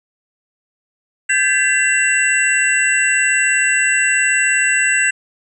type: tone cluster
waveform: sine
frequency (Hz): 1568 / 1707 / 2001 / 2737 / 7900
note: G6 / G#6 / B6 / F7 / B8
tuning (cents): 0 / +47 / +22 / -36 / 0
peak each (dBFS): -19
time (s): 1.29-5.11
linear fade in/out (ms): 10
effects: none